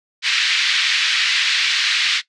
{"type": "band-pass noise", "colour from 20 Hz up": "white", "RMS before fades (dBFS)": -18, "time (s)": [0.22, 2.22], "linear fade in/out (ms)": 50, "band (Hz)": [1700, 4200], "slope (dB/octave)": 24, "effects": ["noise-tail reverb RT60 0.1 s tail -17 dB re dry", "resampled to 22050 Hz"]}